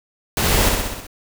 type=noise with echo; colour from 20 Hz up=pink; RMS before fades=-19 dBFS; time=0.37-0.69 s; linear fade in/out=2 ms; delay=63 ms; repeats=6; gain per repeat=-3 dB; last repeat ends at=1.068 s; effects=none